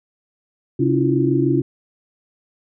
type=tone cluster; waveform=sine; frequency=133.9 / 279.9 / 325.8 / 352.2 Hz; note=C3 / C#4 / E4 / F4; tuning=+40 / +17 / -20 / +15 cents; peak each=-20 dBFS; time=0.79-1.62 s; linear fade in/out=10 ms; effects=none